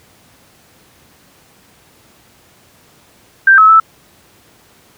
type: tone with pitch steps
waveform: sine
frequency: 1572 / 1292 / 1315 Hz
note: G6 / E6 / E6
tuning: +4 / -35 / -5 cents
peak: -3 dBFS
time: 3.47-3.8 s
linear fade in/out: 5 ms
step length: 110 ms
effects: pink hiss -48 dBFS RMS until 4.97 s + high-pass 80 Hz 12 dB/octave